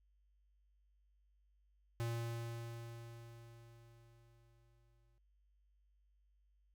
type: tone with exponential decay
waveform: square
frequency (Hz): 116.54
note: A#2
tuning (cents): 0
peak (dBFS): -37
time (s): 2-5.18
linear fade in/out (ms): 0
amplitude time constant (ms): 690
effects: added 50 Hz sine -70 dBFS peak until 6.74 s